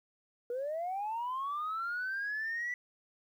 sine linear sweep, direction up, 470.6 to 1975.5 Hz, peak -32 dBFS, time 0.5-2.74 s, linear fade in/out 2 ms, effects tanh soft clip ceiling -30 dBFS + 11-bit

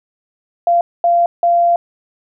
sine tone bursts at uneven times, 690 Hz, F5, 21 cents flat, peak -9 dBFS, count 3, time 0.67-0.81 / 1.04-1.26 / 1.43-1.76 s, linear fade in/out 2 ms, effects none

